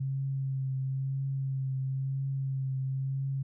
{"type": "tone with vibrato", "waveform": "sine", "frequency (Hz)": 134.3, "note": "C3", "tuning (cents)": 46, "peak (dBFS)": -29, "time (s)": [0, 3.43], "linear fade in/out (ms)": 10, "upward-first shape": "triangle", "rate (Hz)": 0.99, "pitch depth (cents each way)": 26, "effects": []}